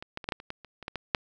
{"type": "clicks", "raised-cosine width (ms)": 0.3, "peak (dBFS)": [-23, -18, -24, -13, -13, -28, -19, -30, -26, -18, -17, -7], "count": 12, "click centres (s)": [0.025, 0.174, 0.242, 0.289, 0.322, 0.401, 0.504, 0.647, 0.827, 0.881, 0.957, 1.148], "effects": []}